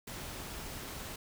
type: noise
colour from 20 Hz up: pink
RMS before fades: -43 dBFS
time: 0.07-1.16 s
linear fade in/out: 5 ms
effects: none